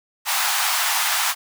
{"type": "high-pass noise", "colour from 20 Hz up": "pink", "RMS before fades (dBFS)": -21, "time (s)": [0.25, 1.35], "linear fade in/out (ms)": 50, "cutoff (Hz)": 760, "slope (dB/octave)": 48, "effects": []}